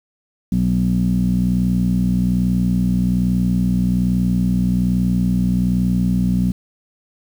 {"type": "tone with low-pass filter", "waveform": "15% pulse", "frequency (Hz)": 61.2, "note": "B1", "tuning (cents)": -15, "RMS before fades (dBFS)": -17, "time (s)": [0.52, 6.52], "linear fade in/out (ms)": 5, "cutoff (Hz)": 210, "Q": 5.4, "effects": ["7-bit"]}